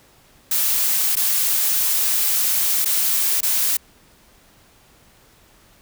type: noise with dropouts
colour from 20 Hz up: blue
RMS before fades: -19 dBFS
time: 0.51-3.77 s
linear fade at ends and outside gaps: 5 ms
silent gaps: 1.155-1.166 / 2.848-2.856 / 3.407-3.429 s
effects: pink hiss -53 dBFS RMS until 5.81 s